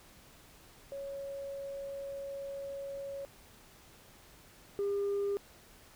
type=tone pair in turn; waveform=sine; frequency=554.4 / 402 Hz; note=C#5 / G4; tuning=0 / +44 cents; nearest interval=tritone; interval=556 cents; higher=first; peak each=-38 / -28 dBFS; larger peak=second; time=0.92-3.25 / 4.79-5.37 s; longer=first; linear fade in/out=0 ms; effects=tanh soft clip ceiling -28 dBFS + pink hiss -58 dBFS RMS until 5.95 s